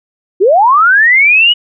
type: linear sweep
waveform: sine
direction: up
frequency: 340.1 to 2960 Hz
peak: -4 dBFS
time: 0.4-1.54 s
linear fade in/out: 20 ms
effects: none